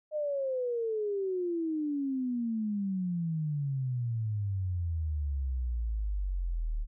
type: exponential sweep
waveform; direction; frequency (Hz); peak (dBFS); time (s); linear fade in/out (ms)
sine; down; 618 to 36.77; -29; 0.11-6.87; 50
effects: none